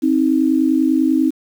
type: tone pair together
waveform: sine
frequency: 264.8 / 314.9 Hz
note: C4 / D#4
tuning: +21 / +21 cents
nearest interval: minor third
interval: 300 cents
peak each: -15 dBFS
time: 0.02-1.31 s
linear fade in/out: 20 ms
effects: 7-bit